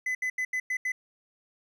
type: tone bursts at uneven times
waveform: triangle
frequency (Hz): 2015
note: B6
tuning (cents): +34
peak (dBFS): -25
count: 6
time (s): 0.06-0.15 / 0.22-0.3 / 0.38-0.45 / 0.53-0.6 / 0.7-0.77 / 0.85-0.92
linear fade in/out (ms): 5
effects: none